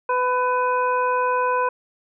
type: harmonic tone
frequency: 500 Hz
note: B4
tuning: 21 cents sharp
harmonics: 1 / 2 / 3 / 5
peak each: -23 / -20 / -28 / -35 dBFS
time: 0.09-1.69 s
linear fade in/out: 5 ms
effects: none